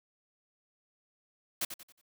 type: noise with echo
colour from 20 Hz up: white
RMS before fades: -32 dBFS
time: 1.61-1.65 s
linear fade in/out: 5 ms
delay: 91 ms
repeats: 4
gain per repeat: -9 dB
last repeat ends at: 2.014 s
effects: none